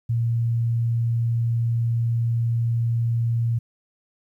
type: tone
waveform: sine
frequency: 116.54 Hz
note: A#2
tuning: in tune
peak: -19 dBFS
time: 0.09-3.59 s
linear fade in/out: 10 ms
effects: 10-bit